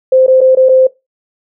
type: tone with dropouts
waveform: sine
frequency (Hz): 520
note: C5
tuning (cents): -11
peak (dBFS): -4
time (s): 0.12-0.87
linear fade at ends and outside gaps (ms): 5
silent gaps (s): 0.265-0.279 / 0.407-0.413 / 0.551-0.57 / 0.688-0.692
effects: noise-tail reverb RT60 0.2 s tail -19 dB re dry